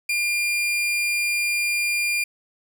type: tone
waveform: 40% pulse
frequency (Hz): 2400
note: D7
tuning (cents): +37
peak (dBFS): -20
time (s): 0.09-2.24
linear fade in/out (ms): 5
effects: none